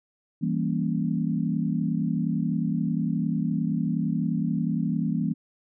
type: chord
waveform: sine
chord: E diminished seventh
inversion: none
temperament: equal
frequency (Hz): 164.81 / 196 / 233.1 / 277.2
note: E3 / G3 / Bb3 / Db4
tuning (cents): 0 / 0 / 0 / 0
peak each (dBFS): -27 / -29 / -28 / -32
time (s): 0.41-5.34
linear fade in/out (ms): 20
effects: none